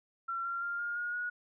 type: tone with pitch steps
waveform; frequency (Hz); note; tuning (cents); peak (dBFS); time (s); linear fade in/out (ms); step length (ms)
sine; 1360 / 1378.2 / 1396.6 / 1415.3 / 1434.2 / 1453.4; F6 / F6 / F6 / F6 / F6 / F#6; -46 / -23 / 0 / +23 / +46 / -31; -33; 0.28-1.3; 10; 170
effects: none